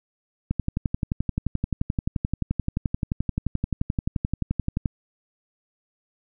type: click train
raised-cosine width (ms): 5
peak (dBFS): -11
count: 51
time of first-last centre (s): 0.51-4.858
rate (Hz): 11.5
effects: none